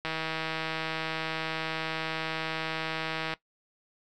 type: click train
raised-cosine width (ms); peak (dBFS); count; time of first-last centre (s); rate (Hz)
0.3; -16; 527; 0.05-3.337; 160
effects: noise-tail reverb RT60 0.1 s tail -18 dB re dry